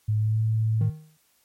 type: tone with pitch glide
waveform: sine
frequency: 107.2 to 110.47 Hz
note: A2 to A2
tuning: -45 to +7 cents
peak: -20 dBFS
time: 0.08-0.9 s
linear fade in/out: 10 ms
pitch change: +52 cents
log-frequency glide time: 0.18-0.41 s
type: tone with exponential decay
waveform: triangle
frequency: 155.56 Hz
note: D#3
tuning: in tune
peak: -20 dBFS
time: 0.81-1.17 s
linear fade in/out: 2 ms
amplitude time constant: 77 ms
effects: white hiss -65 dBFS RMS until 1.44 s + MP3 64 kbps